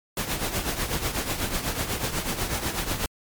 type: noise with tremolo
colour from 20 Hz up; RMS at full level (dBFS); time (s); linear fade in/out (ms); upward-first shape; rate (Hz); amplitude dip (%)
pink; -25; 0.17-3.06; 2; triangle; 8.1; 70
effects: MP3 96 kbps